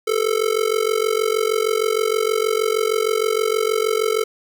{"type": "tone with amplitude modulation", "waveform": "square", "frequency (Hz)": 440, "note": "A4", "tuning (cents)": 0, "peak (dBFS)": -14, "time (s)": [0.07, 4.24], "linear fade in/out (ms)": 10, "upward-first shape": "sine", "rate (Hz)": 46.4, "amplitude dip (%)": 90, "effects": []}